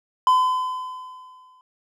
triangle tone with exponential decay, 1017 Hz, C6, 50 cents flat, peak -10 dBFS, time 0.27-1.61 s, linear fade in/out 1 ms, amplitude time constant 290 ms, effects none

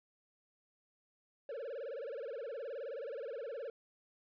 triangle tone with vibrato, 507 Hz, B4, 45 cents sharp, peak -38 dBFS, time 1.49-3.7 s, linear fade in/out 2 ms, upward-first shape sine, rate 19 Hz, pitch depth 240 cents each way, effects resampled to 11025 Hz

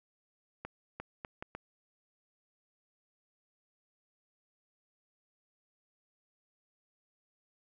accelerating click train, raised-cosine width 0.5 ms, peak -25 dBFS, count 5, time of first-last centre 0.65-1.55 s, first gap 350 ms, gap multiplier 0.71, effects none

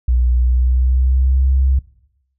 sine tone with pitch glide, 61.1 to 66.25 Hz, B1 to C2, -18 to +22 cents, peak -11 dBFS, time 0.08-1.79 s, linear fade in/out 5 ms, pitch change +140 cents, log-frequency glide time 0.34-1.49 s, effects noise-tail reverb RT60 0.8 s tail -19 dB re dry

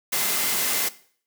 sine tone in noise, 2062 Hz, C7, 26 cents flat, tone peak -35 dBFS, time 0.12-0.89 s, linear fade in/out 10 ms, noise white, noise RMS -24 dBFS, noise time 0.12-0.89 s, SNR -14 dB, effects noise-tail reverb RT60 0.5 s tail -17 dB re dry + high-pass 150 Hz 12 dB/octave

